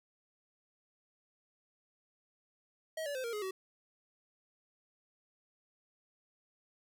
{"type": "tone with pitch steps", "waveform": "square", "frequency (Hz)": [637, 574.1, 517.4, 466.3, 420.3, 378.8], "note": ["D#5", "D5", "C5", "A#4", "G#4", "F#4"], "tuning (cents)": [41, -39, -19, 1, 21, 41], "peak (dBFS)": -37, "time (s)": [2.97, 3.51], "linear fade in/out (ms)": 5, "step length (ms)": 90, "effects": []}